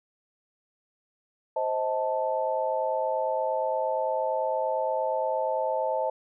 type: chord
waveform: sine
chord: A diminished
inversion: first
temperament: equal with one note detuned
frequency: 523.3 / 632 / 880 Hz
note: C5 / Eb5 / A5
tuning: 0 / +27 / 0 cents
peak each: -29 dBFS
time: 1.56-6.1 s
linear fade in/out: 5 ms
effects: none